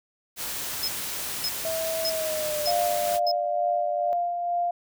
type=noise; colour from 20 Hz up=white; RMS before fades=-32 dBFS; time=0.36-3.2 s; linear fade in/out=50 ms
type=tone bursts; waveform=triangle; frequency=5140 Hz; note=E8; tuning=45 cents flat; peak=-24 dBFS; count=5; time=0.83-3.315 s; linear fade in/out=2 ms; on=49 ms; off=560 ms
type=tone with pitch glide; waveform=sine; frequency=649 to 595.1 Hz; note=E5 to D5; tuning=-27 to +23 cents; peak=-27 dBFS; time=1.65-4.13 s; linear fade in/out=0 ms; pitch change=-150 cents; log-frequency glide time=2.06-2.64 s
type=tone with tremolo; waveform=sine; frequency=698.5 Hz; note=F5; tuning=in tune; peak=-22 dBFS; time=2.67-4.71 s; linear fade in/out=5 ms; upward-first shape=sine; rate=2.2 Hz; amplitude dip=40%
effects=none